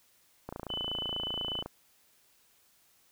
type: click train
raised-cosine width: 1 ms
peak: -24 dBFS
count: 34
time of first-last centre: 0.49-1.66 s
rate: 28.2 Hz
type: tone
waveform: sine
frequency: 3010 Hz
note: F#7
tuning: 29 cents sharp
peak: -33 dBFS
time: 0.69-1.63 s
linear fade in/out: 20 ms
effects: white hiss -66 dBFS RMS until 3.11 s